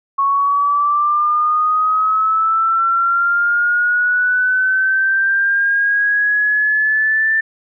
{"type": "linear sweep", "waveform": "sine", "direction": "up", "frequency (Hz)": [1101, 1778], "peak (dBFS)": -12, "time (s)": [0.18, 7.41], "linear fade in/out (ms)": 10, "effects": []}